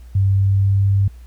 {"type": "tone with pitch glide", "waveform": "sine", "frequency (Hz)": [97.5, 98.8], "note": ["G2", "G2"], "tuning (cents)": [-9, 14], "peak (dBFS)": -12, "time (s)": [0.15, 1.08], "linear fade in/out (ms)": 5, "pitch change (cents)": 23, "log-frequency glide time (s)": [0.25, 0.87], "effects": ["added 60 Hz sine -36 dBFS peak until 1.26 s", "pink hiss -56 dBFS RMS until 1.26 s"]}